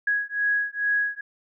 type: beating tone pair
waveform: sine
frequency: 1661.2 / 1663.5 Hz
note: G#6 / G#6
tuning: 0 / +2 cents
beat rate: 2.3 Hz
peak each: -25 dBFS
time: 0.07-1.21 s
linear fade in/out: 5 ms
effects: none